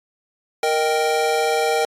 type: chord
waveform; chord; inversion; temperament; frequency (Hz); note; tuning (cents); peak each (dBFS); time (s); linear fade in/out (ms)
square; Eb major; second; equal; 466.2 / 622.3 / 784; Bb4 / Eb5 / G5; 0 / 0 / 0; -21 / -25 / -22; 0.63-1.85; 2
effects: low-pass 11000 Hz 12 dB/octave + AAC 64 kbps